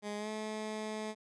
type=tone with pitch glide; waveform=15% pulse; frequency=207.7 to 215.6 Hz; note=G#3 to A3; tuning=0 to -35 cents; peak=-31 dBFS; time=0.02-1.15 s; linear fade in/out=50 ms; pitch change=+65 cents; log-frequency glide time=0.17-0.29 s; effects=resampled to 22050 Hz